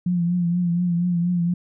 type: tone with vibrato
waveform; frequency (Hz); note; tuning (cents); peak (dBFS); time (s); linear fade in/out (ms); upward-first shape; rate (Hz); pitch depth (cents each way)
sine; 174.61; F3; 0; -18; 0.06-1.54; 5; triangle; 4.2; 55
effects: none